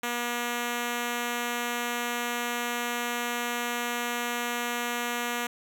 5% pulse tone, 240 Hz, B3, 49 cents flat, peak -17 dBFS, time 0.03-5.47 s, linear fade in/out 5 ms, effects none

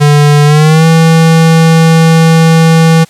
square tone with pitch glide, 146.83 to 162.92 Hz, D3 to E3, 0 to -20 cents, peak -3 dBFS, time 0-3.05 s, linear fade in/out 20 ms, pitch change +180 cents, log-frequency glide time 0.45-0.86 s, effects white hiss -40 dBFS RMS until 3.09 s + low-pass 10000 Hz 12 dB/octave

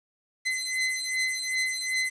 sawtooth beating tone pair, 2041 / 2043.6 Hz, C7 / C7, -44 / -41 cents, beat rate 2.6 Hz, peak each -26 dBFS, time 0.45-2.1 s, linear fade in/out 20 ms, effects resampled to 22050 Hz + 9-bit

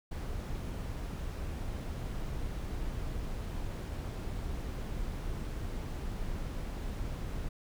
brown noise, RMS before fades -37 dBFS, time 0.11-7.49 s, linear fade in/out 10 ms, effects none

